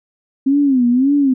sine tone with vibrato, 263 Hz, C4, 9 cents sharp, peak -10 dBFS, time 0.46-1.34 s, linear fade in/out 10 ms, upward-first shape sine, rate 1.8 Hz, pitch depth 160 cents each way, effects none

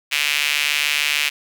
sawtooth tone with high-pass filter, 146.83 Hz, D3, in tune, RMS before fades -20 dBFS, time 0.11-1.3 s, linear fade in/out 20 ms, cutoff 2500 Hz, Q 3, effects none

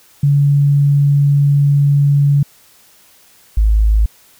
sine tone pair in turn, 142.5 / 53.38 Hz, C#3 / G#1, +48 / +48 cents, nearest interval octave + perfect fourth, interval 1700 cents, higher first, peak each -8 dBFS, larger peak neither, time 0.23-2.43 / 3.57-4.06 s, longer first, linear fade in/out 5 ms, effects white hiss -48 dBFS RMS until 4.39 s

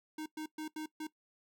square tone bursts at uneven times, 310 Hz, D#4, 6 cents flat, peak -39 dBFS, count 5, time 0.18-0.26 / 0.37-0.46 / 0.58-0.68 / 0.76-0.86 / 1-1.07 s, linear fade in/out 5 ms, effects noise-tail reverb RT60 0.1 s tail -18 dB re dry

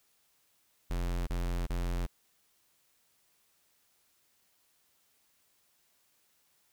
square tone bursts, 43.65 Hz, F1, in tune, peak -31 dBFS, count 3, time 0.9-2.066 s, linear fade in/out 10 ms, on 370 ms, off 28 ms, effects white hiss -71 dBFS RMS until 6.72 s

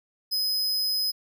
45% pulse tone, 5050 Hz, D#8, 25 cents sharp, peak -24 dBFS, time 0.31-1.12 s, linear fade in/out 20 ms, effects none

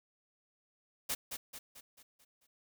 white noise with echo, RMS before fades -35 dBFS, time 1.09-1.15 s, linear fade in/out 10 ms, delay 220 ms, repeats 6, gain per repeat -6 dB, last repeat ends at 2.47 s, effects none

